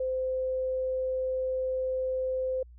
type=tone; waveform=sine; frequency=517 Hz; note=C5; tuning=21 cents flat; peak=-27 dBFS; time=0-2.63 s; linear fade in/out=5 ms; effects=added 60 Hz sine -48 dBFS peak until 2.78 s